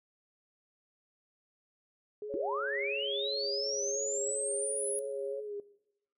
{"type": "tone with vibrato", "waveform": "sine", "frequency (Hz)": 415.1, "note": "G#4", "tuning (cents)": -1, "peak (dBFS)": -37, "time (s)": [2.22, 5.6], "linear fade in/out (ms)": 2, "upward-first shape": "sine", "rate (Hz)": 2.9, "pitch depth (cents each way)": 36}
{"type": "tone with pitch glide", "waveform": "sine", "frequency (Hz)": [554.4, 550.6], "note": ["C#5", "C#5"], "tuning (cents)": [0, -12], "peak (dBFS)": -37, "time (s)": [2.29, 5.41], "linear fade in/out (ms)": 20, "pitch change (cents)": -12, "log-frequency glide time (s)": [3.01, 4.14]}
{"type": "linear sweep", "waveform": "sine", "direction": "up", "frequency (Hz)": [288.1, 10510], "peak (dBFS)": -33, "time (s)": [2.34, 4.99], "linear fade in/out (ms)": 0}
{"effects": ["noise-tail reverb RT60 0.8 s tail -18 dB re dry"]}